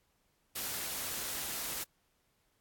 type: noise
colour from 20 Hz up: white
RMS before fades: -38 dBFS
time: 0.55-1.84 s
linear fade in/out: 10 ms
effects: pink hiss -75 dBFS RMS until 2.6 s + AAC 64 kbps